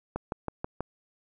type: click train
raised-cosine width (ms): 1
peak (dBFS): -17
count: 5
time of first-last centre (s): 0.16-0.806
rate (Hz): 6.19
effects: none